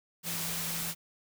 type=tone in noise; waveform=sine; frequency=167.3 Hz; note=E3; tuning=26 cents sharp; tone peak=-42 dBFS; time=0.23-0.95 s; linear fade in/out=50 ms; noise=white; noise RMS=-35 dBFS; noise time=0.23-0.95 s; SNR=-10 dB; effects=none